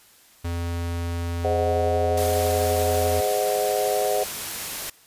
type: tone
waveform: square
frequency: 85.4 Hz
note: F2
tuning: 38 cents flat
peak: -26 dBFS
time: 0.44-3.21 s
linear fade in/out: 10 ms
type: chord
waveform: sine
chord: Ab dominant seventh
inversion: none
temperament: equal with one note detuned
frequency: 415.3 / 521.4 / 622.3 / 740 Hz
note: Ab4 / C5 / Eb5 / Gb5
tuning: 0 / -6 / 0 / 0 cents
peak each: -26 dBFS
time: 1.44-4.24 s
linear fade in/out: 10 ms
type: noise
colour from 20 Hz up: white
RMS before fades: -31 dBFS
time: 2.17-4.9 s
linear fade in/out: 5 ms
effects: white hiss -54 dBFS RMS until 5.06 s + resampled to 32000 Hz